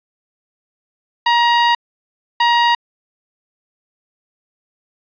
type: tone bursts at uneven times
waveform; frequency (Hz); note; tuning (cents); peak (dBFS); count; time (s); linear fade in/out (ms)
sawtooth; 947; A#5; +27; -7; 2; 1.26-1.75 / 2.4-2.75; 5
effects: resampled to 11025 Hz + 7-bit